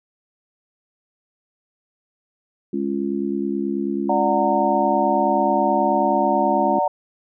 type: harmonic tone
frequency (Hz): 69.3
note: C#2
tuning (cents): 0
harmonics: 3 / 4 / 5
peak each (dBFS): -25 / -25 / -25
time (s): 2.73-6.79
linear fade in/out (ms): 5
type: chord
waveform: sine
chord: D augmented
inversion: none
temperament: equal with one note detuned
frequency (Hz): 587.3 / 740 / 918.4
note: D5 / F#5 / A#5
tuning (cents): 0 / 0 / -26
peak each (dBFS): -22 / -21 / -21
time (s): 4.09-6.88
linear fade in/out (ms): 5
effects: none